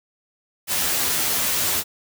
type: noise with comb filter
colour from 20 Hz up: white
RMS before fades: -22 dBFS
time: 0.67-1.84 s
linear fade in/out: 50 ms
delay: 12 ms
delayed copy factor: +0.8
effects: none